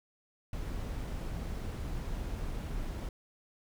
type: noise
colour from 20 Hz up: brown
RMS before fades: -37 dBFS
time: 0.53-3.09 s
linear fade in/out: 2 ms
effects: none